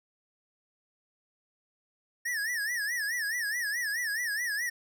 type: tone with vibrato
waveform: square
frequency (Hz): 1800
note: A6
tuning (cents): +39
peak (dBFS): -30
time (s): 2.25-4.7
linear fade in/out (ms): 10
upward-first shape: sine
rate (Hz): 4.7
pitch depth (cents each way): 160
effects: none